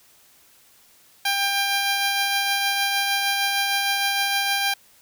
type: tone with tremolo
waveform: 10% pulse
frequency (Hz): 796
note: G5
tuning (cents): +26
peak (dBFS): -11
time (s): 1.25-4.74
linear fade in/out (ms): 5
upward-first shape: triangle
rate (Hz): 6.5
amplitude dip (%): 30
effects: white hiss -55 dBFS RMS until 5.01 s